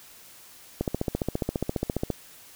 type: click train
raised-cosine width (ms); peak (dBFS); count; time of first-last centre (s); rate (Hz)
2; -12; 20; 0.81-2.103; 14.7
effects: white hiss -50 dBFS RMS until 2.55 s